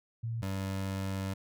sine / 25% pulse tone pair in turn, 114.7 / 96.45 Hz, A#2 / G2, -28 / -28 cents, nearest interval minor third, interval 300 cents, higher first, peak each -32 / -29 dBFS, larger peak second, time 0.23-0.42 / 0.42-1.34 s, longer second, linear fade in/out 10 ms, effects none

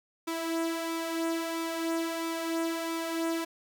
sawtooth tone with flanger, 329.6 Hz, E4, in tune, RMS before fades -32 dBFS, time 0.27-3.45 s, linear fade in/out 10 ms, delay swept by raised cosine 0.83 to 2.93 ms, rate 1.5 Hz, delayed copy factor +0.5, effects 10-bit

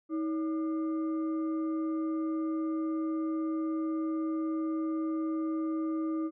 sine tone with frequency modulation, 318.7 Hz, D#4, 42 cents sharp, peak -29 dBFS, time 0.09-6.31 s, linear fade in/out 50 ms, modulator 884 Hz, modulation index 0.34, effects none

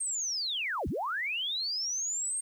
sine linear two-way sweep, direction down then up, 8680 to 40 to 8680 Hz, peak -30 dBFS, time 0-2.41 s, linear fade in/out 10 ms, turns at 0.88 s, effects 10-bit

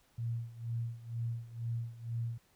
sine tone with tremolo, 116.54 Hz, A#2, in tune, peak -32 dBFS, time 0.18-2.38 s, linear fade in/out 5 ms, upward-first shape sine, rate 2.1 Hz, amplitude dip 85%, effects pink hiss -69 dBFS RMS until 2.55 s

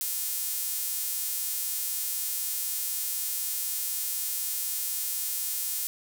sawtooth tone with high-pass filter, 356 Hz, F4, 33 cents sharp, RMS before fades -31 dBFS, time 0.01-5.87 s, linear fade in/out 0 ms, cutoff 10000 Hz, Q 0.62, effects 9-bit

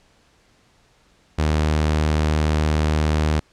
sawtooth tone, 76.8 Hz, D#2, 22 cents flat, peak -13 dBFS, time 1.38-3.4 s, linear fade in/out 10 ms, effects pink hiss -58 dBFS RMS until 3.52 s + low-pass 7000 Hz 12 dB/octave

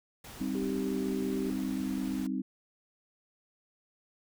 pink noise, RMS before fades -47 dBFS, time 0.24-2.27 s, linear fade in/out 5 ms
sine chord, C minor, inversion second, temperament equal, 196 / 261.6 / 311.1 Hz, G3 / C4 / Eb4, 0 / 0 / 0 cents, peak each -35 / -33 / -37 dBFS, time 0.4-2.42 s, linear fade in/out 10 ms
sine tone with pitch glide, 392 to 388.4 Hz, G4 to G4, 0 to -16 cents, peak -35 dBFS, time 0.55-1.5 s, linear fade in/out 0 ms, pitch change -16 cents, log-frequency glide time 0.87-1.04 s
effects none

